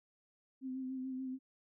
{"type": "tone with vibrato", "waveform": "sine", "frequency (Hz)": 260.4, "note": "C4", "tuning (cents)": -8, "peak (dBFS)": -38, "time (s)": [0.61, 1.39], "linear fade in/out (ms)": 50, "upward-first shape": "sine", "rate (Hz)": 6.9, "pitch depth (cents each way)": 28, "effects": []}